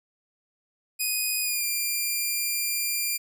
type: tone with pitch glide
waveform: 5% pulse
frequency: 2489 to 2389 Hz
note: D#7 to D7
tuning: 0 to +29 cents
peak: -16 dBFS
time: 0.99-3.18 s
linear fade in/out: 20 ms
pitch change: -71 cents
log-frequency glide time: 1.41-1.65 s
effects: none